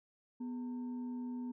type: tone with frequency modulation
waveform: sine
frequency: 246.9 Hz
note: B3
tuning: in tune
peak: -38 dBFS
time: 0.4-1.52 s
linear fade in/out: 10 ms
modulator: 664 Hz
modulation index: 0.23
effects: none